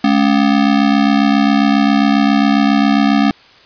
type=ring-modulated tone; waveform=square; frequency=245.5 Hz; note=B3; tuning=10 cents flat; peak=-7 dBFS; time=0.04-3.31 s; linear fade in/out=2 ms; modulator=33.7 Hz; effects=white hiss -44 dBFS RMS until 3.65 s + resampled to 11025 Hz